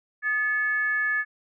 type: tone with frequency modulation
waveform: sine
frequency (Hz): 1720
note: A6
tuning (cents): -40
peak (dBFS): -22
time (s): 0.22-1.25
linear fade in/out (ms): 50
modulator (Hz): 485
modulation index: 0.42
effects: none